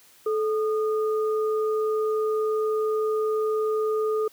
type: tone pair together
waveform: sine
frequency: 433.7 / 1224.2 Hz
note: A4 / D#6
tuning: -25 / -28 cents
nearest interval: octave + tritone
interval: 1797 cents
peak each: -22 / -32 dBFS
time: 0.26-4.28 s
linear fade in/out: 5 ms
effects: white hiss -55 dBFS RMS until 4.32 s + high-pass 60 Hz 12 dB/octave